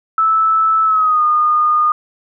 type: tone with pitch glide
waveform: sine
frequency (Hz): 1311 to 1223.2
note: E6 to D#6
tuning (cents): -10 to -30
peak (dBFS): -10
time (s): 0.18-1.92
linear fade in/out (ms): 2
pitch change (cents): -120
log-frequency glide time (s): 0.84-1.23
effects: none